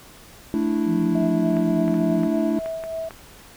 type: chord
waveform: triangle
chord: A suspended fourth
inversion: none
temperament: equal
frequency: 220 / 293.7 / 329.6 Hz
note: A3 / D4 / E4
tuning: 0 / 0 / 0 cents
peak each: -22 dBFS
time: 0.54-2.59 s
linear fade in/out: 0 ms
type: tone with vibrato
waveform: sine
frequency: 174.61 Hz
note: F3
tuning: in tune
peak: -23 dBFS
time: 0.85-2.29 s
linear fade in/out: 50 ms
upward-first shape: sine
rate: 9.4 Hz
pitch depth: 58 cents each way
type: tone with tremolo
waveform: sine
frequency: 651 Hz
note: E5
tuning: 22 cents flat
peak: -25 dBFS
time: 1.15-3.09 s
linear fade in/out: 5 ms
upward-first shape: sine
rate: 3.4 Hz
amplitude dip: 40%
type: clicks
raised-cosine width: 0.5 ms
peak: -21 dBFS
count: 7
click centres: 1.568 / 1.88 / 1.942 / 2.234 / 2.66 / 2.838 / 3.108 s
effects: pink hiss -46 dBFS RMS until 3.56 s